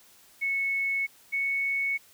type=tone pair in turn; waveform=sine; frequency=2203 / 2214 Hz; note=C#7 / C#7; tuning=-11 / -3 cents; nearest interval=unison; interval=8 cents; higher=second; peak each=-25 / -25 dBFS; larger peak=neither; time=0.41-1.07 / 1.32-1.98 s; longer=neither; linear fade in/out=20 ms; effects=white hiss -57 dBFS RMS until 2.13 s